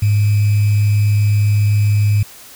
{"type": "tone with sample-and-hold", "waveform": "sine", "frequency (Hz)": 103.83, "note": "G#2", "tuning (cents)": 0, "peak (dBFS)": -10, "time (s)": [0.02, 2.23], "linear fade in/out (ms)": 5, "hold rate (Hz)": 2450, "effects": ["white hiss -39 dBFS RMS until 2.55 s"]}